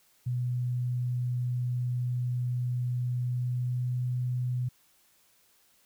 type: tone with pitch glide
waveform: sine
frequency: 123.6 to 124.68 Hz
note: B2 to B2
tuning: +2 to +17 cents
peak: -27 dBFS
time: 0.26-4.69 s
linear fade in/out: 10 ms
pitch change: +15 cents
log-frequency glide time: 3.2-4.05 s
effects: white hiss -65 dBFS RMS until 5.85 s

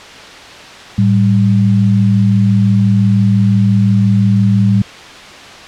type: tone pair together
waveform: sine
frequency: 110 / 195.81 Hz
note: A2 / G3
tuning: 0 / -2 cents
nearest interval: minor seventh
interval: 998 cents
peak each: -10 dBFS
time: 0.98-4.82 s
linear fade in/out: 5 ms
effects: white hiss -32 dBFS RMS until 5.67 s + low-pass 4000 Hz 12 dB/octave

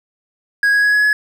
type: tone with pitch steps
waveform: triangle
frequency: 1649 / 1660.5 / 1672 / 1683.6 / 1695.4 Hz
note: G#6 / G#6 / G#6 / G#6 / G#6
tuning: -13 / -1 / +11 / +23 / +35 cents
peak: -9 dBFS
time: 0.63-1.13 s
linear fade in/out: 2 ms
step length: 100 ms
effects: none

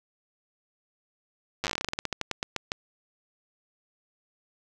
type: slowing click train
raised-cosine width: 0.2 ms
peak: -11 dBFS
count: 22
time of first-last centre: 1.64-2.719 s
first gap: 8 ms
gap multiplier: 1.16
effects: none

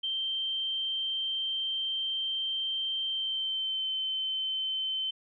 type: tone with pitch glide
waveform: sine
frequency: 3136 to 3080 Hz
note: G7 to G7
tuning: 0 to -31 cents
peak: -29 dBFS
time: 0.03-5.11 s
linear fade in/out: 10 ms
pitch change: -31 cents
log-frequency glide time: 3.07-3.89 s
effects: none

